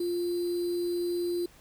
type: tone with sample-and-hold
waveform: sine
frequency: 349.2 Hz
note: F4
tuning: in tune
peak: -27 dBFS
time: 0-1.46 s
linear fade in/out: 5 ms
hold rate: 4410 Hz
effects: pink hiss -57 dBFS RMS until 1.6 s